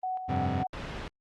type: tone with tremolo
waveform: sine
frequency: 744 Hz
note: F#5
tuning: 9 cents sharp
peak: -29 dBFS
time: 0.03-0.67 s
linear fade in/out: 5 ms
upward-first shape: square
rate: 3.5 Hz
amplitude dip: 50%
type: chord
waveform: 25% pulse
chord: F suspended second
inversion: none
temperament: equal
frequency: 87.31 / 98 / 130.81 Hz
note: F2 / G2 / C3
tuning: 0 / 0 / 0 cents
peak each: -29 dBFS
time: 0.28-0.64 s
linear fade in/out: 20 ms
type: noise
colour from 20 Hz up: pink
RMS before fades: -37 dBFS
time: 0.73-1.08 s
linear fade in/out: 2 ms
effects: low-pass 3000 Hz 12 dB/octave + Opus 32 kbps